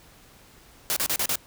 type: noise bursts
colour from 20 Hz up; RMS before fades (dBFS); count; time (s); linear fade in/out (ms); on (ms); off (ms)
white; -25; 5; 0.9-1.356; 0; 64; 34
effects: pink hiss -53 dBFS RMS until 1.46 s